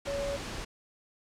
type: tone in noise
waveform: sine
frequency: 562 Hz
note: C#5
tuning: 24 cents sharp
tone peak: -31 dBFS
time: 0.07-0.37 s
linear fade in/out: 10 ms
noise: pink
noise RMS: -38 dBFS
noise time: 0.05-0.65 s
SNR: +4 dB
effects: low-pass 7000 Hz 12 dB/octave